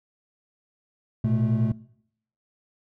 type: tone cluster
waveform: triangle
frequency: 113.9 / 124.2 / 218 Hz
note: A#2 / B2 / A3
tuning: -40 / +10 / -16 cents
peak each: -22 dBFS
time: 1.24-1.72 s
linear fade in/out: 5 ms
effects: noise-tail reverb RT60 0.7 s tail -22 dB re dry + tanh soft clip ceiling -12 dBFS